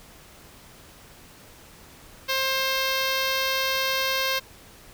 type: tone with notch filter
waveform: 5% pulse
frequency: 530 Hz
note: C5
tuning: 22 cents sharp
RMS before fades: -25 dBFS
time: 2.28-4.4 s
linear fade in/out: 20 ms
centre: 7300 Hz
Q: 1.4
effects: pink hiss -49 dBFS RMS until 4.93 s